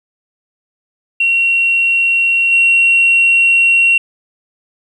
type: tone with level steps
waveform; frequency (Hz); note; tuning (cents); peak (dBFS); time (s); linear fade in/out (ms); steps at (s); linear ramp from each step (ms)
sine; 2738; F7; -35; -9 / -6; 1.2-3.98; 5; 2.51; 20
effects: tanh soft clip ceiling -3 dBFS + 8-bit